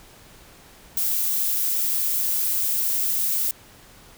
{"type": "noise", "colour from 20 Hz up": "violet", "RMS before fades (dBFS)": -23, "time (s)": [0.97, 3.51], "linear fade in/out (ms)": 2, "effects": ["pink hiss -49 dBFS RMS until 4.17 s"]}